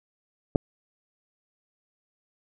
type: clicks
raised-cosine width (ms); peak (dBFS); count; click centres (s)
2; -16 / -7; 2; 0.551 / 0.558
effects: none